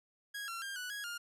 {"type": "tone with pitch steps", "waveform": "sawtooth", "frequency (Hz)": [1649, 1363, 1601, 1480, 1656, 1411], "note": ["G#6", "F6", "G6", "F#6", "G#6", "F6"], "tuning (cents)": [-13, -43, 36, 0, -5, 17], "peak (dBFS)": -36, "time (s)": [0.34, 1.18], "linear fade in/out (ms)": 10, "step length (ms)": 140, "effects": ["resampled to 32000 Hz"]}